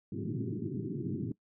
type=band-pass noise; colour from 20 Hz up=pink; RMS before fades=-36 dBFS; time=0.12-1.32 s; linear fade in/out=5 ms; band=100 to 400 Hz; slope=96 dB/octave; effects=noise-tail reverb RT60 0.1 s tail -20 dB re dry